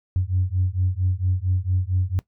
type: beating tone pair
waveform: sine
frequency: 90 / 94.4 Hz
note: F#2 / F#2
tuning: -47 / +35 cents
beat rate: 4.4 Hz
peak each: -22 dBFS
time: 0.16-2.19 s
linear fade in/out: 0 ms
effects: noise-tail reverb RT60 0.1 s tail -19 dB re dry + tanh soft clip ceiling -12 dBFS